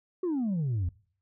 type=exponential sweep; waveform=sine; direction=down; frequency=380 to 81.1 Hz; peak=-24 dBFS; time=0.23-0.89 s; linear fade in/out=5 ms; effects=noise-tail reverb RT60 0.5 s tail -23 dB re dry + tanh soft clip ceiling -25 dBFS